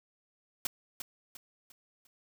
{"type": "noise with echo", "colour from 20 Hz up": "white", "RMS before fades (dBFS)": -32, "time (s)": [0.65, 0.67], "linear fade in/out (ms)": 2, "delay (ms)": 350, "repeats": 4, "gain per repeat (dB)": -8, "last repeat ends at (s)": 2.07, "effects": []}